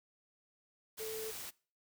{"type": "tone in noise", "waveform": "sine", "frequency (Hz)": 440, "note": "A4", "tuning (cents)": 0, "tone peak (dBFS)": -40, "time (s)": [0.99, 1.32], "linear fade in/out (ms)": 20, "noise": "white", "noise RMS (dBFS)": -45, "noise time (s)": [0.97, 1.51], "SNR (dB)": 2, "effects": ["noise-tail reverb RT60 0.4 s tail -23 dB re dry"]}